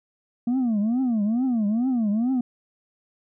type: tone with vibrato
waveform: sine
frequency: 231.5 Hz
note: A#3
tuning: 12 cents flat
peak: -17 dBFS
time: 0.47-2.41 s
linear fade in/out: 5 ms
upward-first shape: triangle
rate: 2.3 Hz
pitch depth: 260 cents each way
effects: tanh soft clip ceiling -19 dBFS